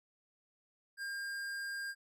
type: tone with hard clipping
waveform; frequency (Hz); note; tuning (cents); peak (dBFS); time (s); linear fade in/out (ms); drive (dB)
sine; 1606; G6; +41; -40; 0.97-1.95; 50; 14
effects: none